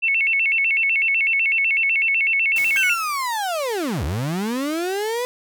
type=tone with vibrato; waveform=sine; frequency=2433 Hz; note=D#7; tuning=39 cents flat; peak=-16 dBFS; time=0.02-2.95 s; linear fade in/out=20 ms; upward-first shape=square; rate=8 Hz; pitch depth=170 cents each way
type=noise with exponential decay; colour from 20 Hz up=white; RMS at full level=-32 dBFS; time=2.56-3.99 s; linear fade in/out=2 ms; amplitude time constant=310 ms
type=linear two-way sweep; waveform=35% pulse; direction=down then up; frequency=1600 to 65.41 to 502 Hz; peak=-20 dBFS; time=2.76-5.25 s; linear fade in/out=0 ms; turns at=4.04 s
effects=none